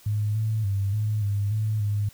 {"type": "tone with pitch steps", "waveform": "sine", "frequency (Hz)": [105.1, 109.5, 98.8, 106.8, 101.3, 107.9, 103.3], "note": ["G#2", "A2", "G2", "G#2", "G#2", "A2", "G#2"], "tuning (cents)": [21, -8, 14, 49, -43, -33, -9], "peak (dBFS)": -22, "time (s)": [0.06, 2.09], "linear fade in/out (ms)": 5, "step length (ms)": 290, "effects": ["white hiss -53 dBFS RMS until 2.13 s"]}